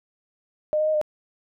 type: tone with pitch steps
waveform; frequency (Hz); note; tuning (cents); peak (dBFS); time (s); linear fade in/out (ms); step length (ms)
sine; 610 / 617 / 622 / 607; D#5 / D#5 / D#5 / D#5; -34 / -15 / -1 / -43; -19; 0.73-1.014; 0; 71
effects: none